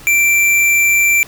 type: tone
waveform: square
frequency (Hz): 2349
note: D7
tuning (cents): 0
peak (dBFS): -10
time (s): 0.07-1.23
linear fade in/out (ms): 0
effects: pink hiss -38 dBFS RMS until 1.27 s